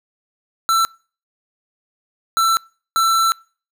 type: tone bursts at uneven times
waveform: square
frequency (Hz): 1337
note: E6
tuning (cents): +24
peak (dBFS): -14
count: 3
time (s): 0.69-0.85 / 2.37-2.57 / 2.96-3.32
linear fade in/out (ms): 0
effects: noise-tail reverb RT60 0.4 s tail -25 dB re dry